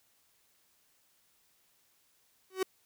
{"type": "tone with exponential growth", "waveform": "45% pulse", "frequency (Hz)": 377.1, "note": "F#4", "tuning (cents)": 33, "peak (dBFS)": -25, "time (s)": [2.5, 2.63], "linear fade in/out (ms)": 5, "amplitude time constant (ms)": 27, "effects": ["white hiss -70 dBFS RMS until 2.85 s"]}